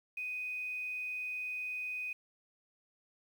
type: tone with quantisation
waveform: sine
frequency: 2496 Hz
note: D#7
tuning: 5 cents sharp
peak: -36 dBFS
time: 0.17-2.13 s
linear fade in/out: 5 ms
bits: 10
effects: none